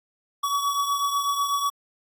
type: beating tone pair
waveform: square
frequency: 1131 / 1139.1 Hz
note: C#6 / C#6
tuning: +34 / +47 cents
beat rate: 8.1 Hz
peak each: -24 / -31 dBFS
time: 0.43-1.7 s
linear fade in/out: 10 ms
effects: AAC 64 kbps